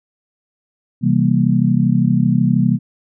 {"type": "chord", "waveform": "sine", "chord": "C dominant seventh", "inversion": "none", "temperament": "just", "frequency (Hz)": [130.81, 163.52, 196.22, 235.5], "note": ["C3", "E3", "G3", "Bb3"], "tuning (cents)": [0, -14, 2, 18], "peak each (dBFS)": -17, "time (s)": [1.01, 2.79], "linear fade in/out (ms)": 50, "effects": []}